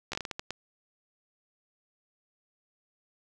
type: slowing click train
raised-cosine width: 0.2 ms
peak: -17 dBFS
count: 9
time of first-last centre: 0.12-0.507 s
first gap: 13 ms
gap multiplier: 1.36
effects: none